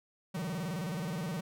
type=tone with vibrato; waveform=45% pulse; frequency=170 Hz; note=F3; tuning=46 cents flat; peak=-34 dBFS; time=0.34-1.41 s; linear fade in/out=10 ms; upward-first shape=square; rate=19 Hz; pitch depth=190 cents each way; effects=none